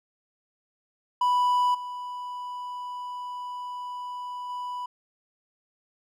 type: tone with level steps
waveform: triangle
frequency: 987.8 Hz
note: B5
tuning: in tune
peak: -18 / -31 / -29 dBFS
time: 1.21-4.86 s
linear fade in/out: 5 ms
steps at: 1.74 / 4.49 s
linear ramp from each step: 10 ms
effects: none